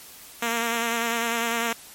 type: tone with vibrato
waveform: 5% pulse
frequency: 232 Hz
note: A#3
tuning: 8 cents flat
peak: -12 dBFS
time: 0.42-1.73 s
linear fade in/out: 5 ms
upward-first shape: sine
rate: 10 Hz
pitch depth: 30 cents each way
effects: white hiss -45 dBFS RMS until 1.94 s + MP3 64 kbps